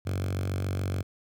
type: tone with high-pass filter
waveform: 5% pulse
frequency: 47.09 Hz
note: F#1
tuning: 31 cents sharp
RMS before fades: -30 dBFS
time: 0.05-1.03 s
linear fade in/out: 20 ms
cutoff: 99 Hz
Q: 8.6
effects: none